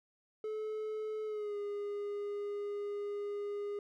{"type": "tone with pitch glide", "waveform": "triangle", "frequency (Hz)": [431.6, 409.3], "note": ["A4", "G#4"], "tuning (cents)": [-33, -25], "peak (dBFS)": -34, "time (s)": [0.44, 3.79], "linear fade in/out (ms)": 2, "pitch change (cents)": -92, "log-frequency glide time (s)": [1.25, 1.57], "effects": []}